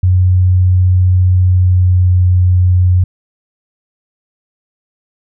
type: tone with pitch glide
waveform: sine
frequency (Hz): 91.5 to 90.61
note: F#2 to F#2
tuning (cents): -19 to -36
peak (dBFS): -6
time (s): 0.03-3.04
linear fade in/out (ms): 5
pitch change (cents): -17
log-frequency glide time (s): 1.4-2.16
effects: none